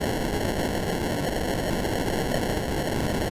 white noise with sample-and-hold, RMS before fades -26 dBFS, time 0-3.3 s, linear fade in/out 20 ms, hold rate 1225 Hz, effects resampled to 32000 Hz

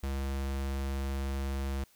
square tone, 68.1 Hz, C#2, 30 cents flat, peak -32 dBFS, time 0.03-1.84 s, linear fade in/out 5 ms, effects white hiss -64 dBFS RMS until 1.95 s

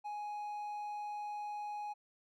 triangle tone, 833 Hz, G#5, 5 cents sharp, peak -37 dBFS, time 0.04-1.94 s, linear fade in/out 20 ms, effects none

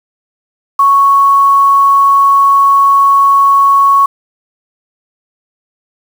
sine tone with quantisation, 1108.7 Hz, C#6, in tune, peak -4 dBFS, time 0.79-4.06 s, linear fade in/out 5 ms, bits 5, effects none

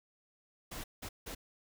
pink noise bursts at uneven times, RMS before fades -43 dBFS, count 3, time 0.71-0.84 / 1.02-1.09 / 1.26-1.35 s, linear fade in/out 10 ms, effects none

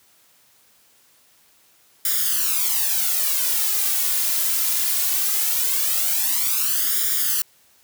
blue noise with flanger, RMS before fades -21 dBFS, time 2.05-7.42 s, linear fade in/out 2 ms, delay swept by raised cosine 0.57 to 2.97 ms, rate 0.2 Hz, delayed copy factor +1, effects white hiss -57 dBFS RMS until 7.83 s + high-pass 60 Hz 12 dB/octave

